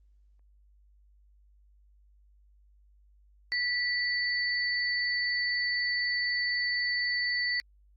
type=tone pair together; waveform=sine; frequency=1960 / 4508 Hz; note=B6 / C#8; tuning=-14 / +28 cents; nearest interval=octave + major second; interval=1442 cents; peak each=-28 / -32 dBFS; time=3.52-7.6 s; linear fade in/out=0 ms; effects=added 50 Hz sine -58 dBFS peak until 7.96 s + Opus 24 kbps